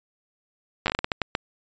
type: slowing click train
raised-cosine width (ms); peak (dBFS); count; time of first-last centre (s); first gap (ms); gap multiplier
0.3; -7; 11; 0.86-1.351; 9; 1.35
effects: resampled to 16000 Hz